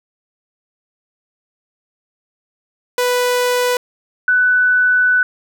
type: tone pair in turn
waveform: sawtooth / sine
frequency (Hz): 494.1 / 1493.1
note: B4 / F#6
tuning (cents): +1 / +15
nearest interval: octave + perfect fifth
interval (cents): 1914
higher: second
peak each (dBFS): -10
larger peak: neither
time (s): 2.98-3.77 / 4.28-5.23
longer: second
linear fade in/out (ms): 2
effects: none